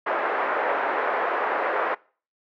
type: band-pass noise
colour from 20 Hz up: pink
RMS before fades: -25 dBFS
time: 0.06-1.95 s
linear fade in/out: 10 ms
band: 450 to 1800 Hz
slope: 24 dB/octave
effects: noise-tail reverb RT60 0.4 s tail -23 dB re dry